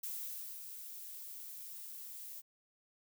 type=noise with ADSR envelope; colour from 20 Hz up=violet; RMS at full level=-41 dBFS; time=0.03-2.42 s; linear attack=7 ms; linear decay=560 ms; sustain=-7 dB; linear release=26 ms; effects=none